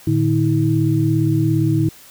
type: tone cluster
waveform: sine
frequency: 113 / 150.4 / 321.4 Hz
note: A2 / D3 / E4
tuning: +47 / +42 / -44 cents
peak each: -18 dBFS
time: 0.07-1.89 s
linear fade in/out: 5 ms
effects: white hiss -44 dBFS RMS until 2.1 s